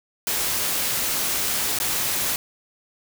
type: noise with dropouts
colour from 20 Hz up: white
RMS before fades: -24 dBFS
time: 0.27-2.36 s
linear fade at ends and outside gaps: 1 ms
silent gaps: 1.788-1.8 s
effects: none